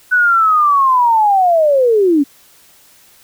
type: linear sweep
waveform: sine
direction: down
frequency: 1500 to 268.7 Hz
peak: -8 dBFS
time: 0.11-2.24 s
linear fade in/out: 20 ms
effects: white hiss -47 dBFS RMS until 3.23 s